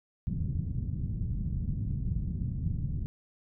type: low-pass noise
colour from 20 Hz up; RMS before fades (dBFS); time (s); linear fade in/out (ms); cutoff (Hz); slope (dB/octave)
white; -32; 0.27-3.06; 0; 160; 24
effects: none